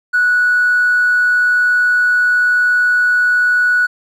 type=tone with amplitude modulation; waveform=triangle; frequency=1471 Hz; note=F#6; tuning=11 cents flat; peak=-5 dBFS; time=0.13-3.87 s; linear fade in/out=20 ms; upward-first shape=sine; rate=121 Hz; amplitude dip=30%; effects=tanh soft clip ceiling -7 dBFS